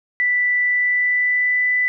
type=tone with pitch glide; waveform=sine; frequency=1975.5 to 1991.5 Hz; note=B6 to B6; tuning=0 to +14 cents; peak=-15 dBFS; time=0.2-1.88 s; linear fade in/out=0 ms; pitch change=+14 cents; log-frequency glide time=0.6-1.68 s; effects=none